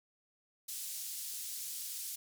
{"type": "band-pass noise", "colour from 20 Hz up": "white", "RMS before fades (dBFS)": -42, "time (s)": [0.68, 2.16], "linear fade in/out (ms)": 10, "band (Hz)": [4800, 15000], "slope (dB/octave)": 12, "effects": []}